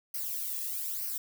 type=noise with flanger; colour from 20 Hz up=violet; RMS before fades=-35 dBFS; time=0.14-1.18 s; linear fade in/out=5 ms; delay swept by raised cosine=0.27 to 1.37 ms; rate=1.1 Hz; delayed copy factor=-0.7; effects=none